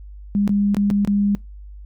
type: tone with dropouts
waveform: sine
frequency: 202.6 Hz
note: G#3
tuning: 43 cents flat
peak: -15 dBFS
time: 0.35-1.35 s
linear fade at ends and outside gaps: 0 ms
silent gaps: 0.477-0.493 / 0.746-0.768 / 0.902-0.91 / 1.049-1.075 s
effects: noise-tail reverb RT60 0.2 s tail -23 dB re dry + added 50 Hz sine -35 dBFS peak until 1.85 s